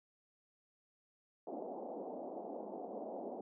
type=band-pass noise; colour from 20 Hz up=white; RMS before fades=-45 dBFS; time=1.47-3.41 s; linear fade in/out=2 ms; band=210 to 780 Hz; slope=48 dB/octave; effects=none